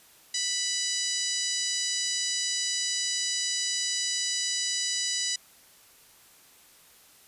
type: harmonic tone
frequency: 987 Hz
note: B5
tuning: 1 cent flat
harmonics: 2 / 3 / 4 / 5 / 6 / 7 / 8 / 9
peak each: -38 / -37 / -34 / -32 / -34 / -35 / -37 / -41 dBFS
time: 0.34-5.36 s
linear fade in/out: 5 ms
effects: white hiss -56 dBFS RMS until 7.27 s + resampled to 32000 Hz